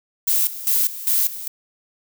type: noise with tremolo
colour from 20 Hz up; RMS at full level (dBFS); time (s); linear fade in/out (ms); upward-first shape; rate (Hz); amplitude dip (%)
violet; -18; 0.27-1.48; 10; square; 2.5; 80
effects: none